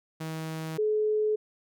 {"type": "tone pair in turn", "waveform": ["sawtooth", "sine"], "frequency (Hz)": [159.5, 427.5], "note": ["D#3", "A4"], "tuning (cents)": [43, -50], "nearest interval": "octave + perfect fourth", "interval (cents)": 1707, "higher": "second", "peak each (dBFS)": [-29, -23], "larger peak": "second", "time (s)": [[0.2, 0.78], [0.78, 1.36]], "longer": "neither", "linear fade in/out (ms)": 10, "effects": []}